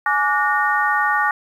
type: tone cluster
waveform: sine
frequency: 839 / 1161 / 1453 / 1844 Hz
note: G#5 / D6 / F#6 / A#6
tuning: +17 / -20 / -32 / -19 cents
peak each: -21 dBFS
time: 0.06-1.31 s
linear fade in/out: 2 ms
effects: 8-bit